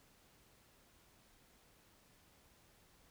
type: silence
effects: pink hiss -68 dBFS RMS until 3.1 s